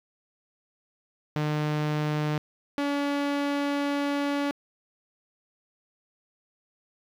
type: tone pair in turn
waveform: sawtooth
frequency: 151 / 285.1 Hz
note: D3 / C#4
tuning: +48 / +49 cents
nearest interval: major seventh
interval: 1101 cents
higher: second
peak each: -21 dBFS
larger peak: neither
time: 1.36-2.38 / 2.78-4.51 s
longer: second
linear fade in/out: 0 ms
effects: low-pass 4000 Hz 12 dB/octave + 9-bit